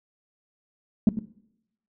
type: tone with echo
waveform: sine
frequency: 213.7 Hz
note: G#3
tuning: 50 cents sharp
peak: -11 dBFS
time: 1.07-1.09 s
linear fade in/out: 2 ms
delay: 100 ms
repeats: 1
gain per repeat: -13 dB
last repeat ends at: 1.19 s
effects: noise-tail reverb RT60 0.8 s tail -19 dB re dry + tanh soft clip ceiling -10 dBFS